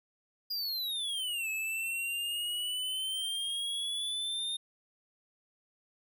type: exponential two-way sweep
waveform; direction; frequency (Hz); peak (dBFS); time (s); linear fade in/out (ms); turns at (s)
square; down then up; 4902 to 2586 to 3662; -33; 0.5-4.57; 10; 1.49
effects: none